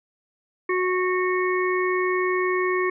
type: harmonic tone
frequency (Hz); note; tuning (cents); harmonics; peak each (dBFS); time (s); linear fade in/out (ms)
367; F#4; -14; 1 / 3 / 5 / 6; -22 / -27 / -29 / -30; 0.69-2.9; 5
effects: none